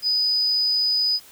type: tone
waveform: sine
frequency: 4978 Hz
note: D#8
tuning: in tune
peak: -18 dBFS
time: 0.02-1.2 s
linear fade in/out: 50 ms
effects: white hiss -48 dBFS RMS until 1.31 s